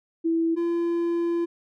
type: tone pair in turn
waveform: sine / triangle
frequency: 329.6 / 340.6 Hz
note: E4 / F4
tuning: 0 / -43 cents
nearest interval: minor second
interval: 57 cents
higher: second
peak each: -20 dBFS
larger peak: neither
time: 0.24-0.56 / 0.56-1.46 s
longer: second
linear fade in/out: 20 ms
effects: none